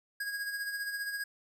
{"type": "tone with tremolo", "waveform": "square", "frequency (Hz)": 1643, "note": "G#6", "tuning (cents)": -19, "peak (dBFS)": -33, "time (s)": [0.2, 1.24], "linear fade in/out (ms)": 5, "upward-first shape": "sine", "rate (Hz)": 15, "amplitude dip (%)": 50, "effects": []}